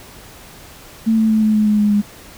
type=tone with pitch steps; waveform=sine; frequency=223.2 / 220.6 / 218.1 / 215.6 / 213.1 / 210.7 / 208.3 / 205.9 Hz; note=A3 / A3 / A3 / A3 / G#3 / G#3 / G#3 / G#3; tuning=+25 / +5 / -15 / -35 / +45 / +25 / +5 / -15 cents; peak=-11 dBFS; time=1.06-2.02 s; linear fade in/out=20 ms; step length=120 ms; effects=pink hiss -40 dBFS RMS until 2.37 s